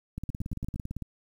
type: two click trains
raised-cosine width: 5 ms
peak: -23 / -22 dBFS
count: 5 / 16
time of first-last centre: 0.3-0.76 / 0.18-1.023 s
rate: 8.7 / 17.8 Hz
effects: 9-bit